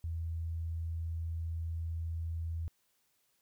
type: tone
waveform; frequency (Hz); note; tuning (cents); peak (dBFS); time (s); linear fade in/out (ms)
sine; 82.41; E2; 0; -34; 0.04-2.68; 0
effects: white hiss -75 dBFS RMS until 3.41 s